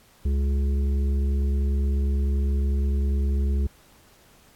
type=harmonic tone; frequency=69.3 Hz; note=C#2; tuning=in tune; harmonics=1 / 3 / 5 / 6; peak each=-20 / -33 / -40 / -41 dBFS; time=0.25-3.67 s; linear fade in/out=5 ms; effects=pink hiss -56 dBFS RMS until 4.55 s + AAC 64 kbps